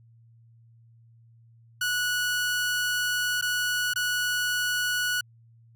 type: tone with dropouts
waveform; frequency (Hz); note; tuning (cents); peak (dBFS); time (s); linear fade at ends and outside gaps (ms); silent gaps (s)
sawtooth; 1469; F#6; -13; -21; 1.81-5.21; 5; 3.413-3.423 / 3.937-3.958
effects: added 115 Hz sine -53 dBFS peak until 5.75 s